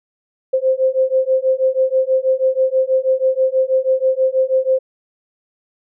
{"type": "beating tone pair", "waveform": "sine", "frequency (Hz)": [520, 526.2], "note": ["C5", "C5"], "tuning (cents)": [-11, 10], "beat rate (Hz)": 6.2, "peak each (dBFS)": -16, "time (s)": [0.53, 4.79], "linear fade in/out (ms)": 10, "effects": []}